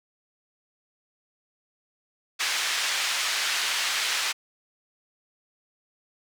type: band-pass noise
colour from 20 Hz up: pink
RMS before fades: -27 dBFS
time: 2.39-4.33 s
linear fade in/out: 20 ms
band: 1700 to 6300 Hz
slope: 12 dB/octave
effects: none